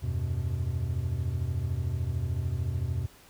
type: tone cluster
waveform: triangle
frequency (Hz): 81.2 / 94.7 / 125.4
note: E2 / F#2 / B2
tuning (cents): -26 / +41 / +27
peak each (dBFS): -30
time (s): 0.02-3.07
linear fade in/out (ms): 20
effects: pink hiss -55 dBFS RMS until 3.29 s